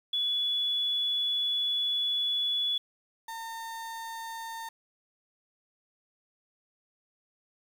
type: tone pair in turn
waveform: sine / 35% pulse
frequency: 3416 / 909 Hz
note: G#7 / A#5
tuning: +48 / -44 cents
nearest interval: octave + major seventh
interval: 2292 cents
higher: first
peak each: -26 / -35 dBFS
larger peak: first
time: 0.13-2.78 / 3.28-4.69 s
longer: first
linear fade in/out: 5 ms
effects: 9-bit